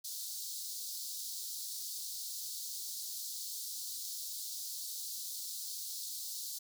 pink high-pass noise, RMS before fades -42 dBFS, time 0.04-6.59 s, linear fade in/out 10 ms, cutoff 4000 Hz, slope 48 dB/octave, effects none

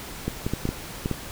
clicks, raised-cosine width 3 ms, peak -12 dBFS, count 7, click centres 0.28 / 0.465 / 0.536 / 0.654 / 0.69 / 1.059 / 1.113 s, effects pink hiss -38 dBFS RMS until 1.31 s

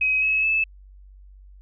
sine tone with pitch steps, 2535 / 2575 / 2615 Hz, D#7 / E7 / E7, +32 / -41 / -15 cents, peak -18 dBFS, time 0.01-0.64 s, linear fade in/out 5 ms, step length 210 ms, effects added 48 Hz sine -44 dBFS peak until 1.61 s

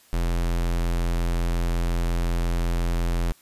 square tone, 42.79 Hz, F1, 35 cents flat, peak -22 dBFS, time 0.13-3.32 s, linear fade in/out 0 ms, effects white hiss -56 dBFS RMS until 3.41 s + resampled to 32000 Hz

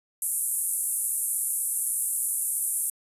pink band-pass noise, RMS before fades -28 dBFS, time 0.22-2.9 s, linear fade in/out 2 ms, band 8800 to 12000 Hz, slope 48 dB/octave, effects resampled to 32000 Hz

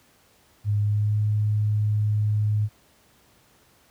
sine tone with pitch glide, 103.6 to 105.65 Hz, G#2 to G#2, -4 to +30 cents, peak -19 dBFS, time 0.64-2.69 s, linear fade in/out 50 ms, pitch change +34 cents, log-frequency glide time 0.8-1.18 s, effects pink hiss -59 dBFS RMS until 3.9 s + high-pass 60 Hz 12 dB/octave

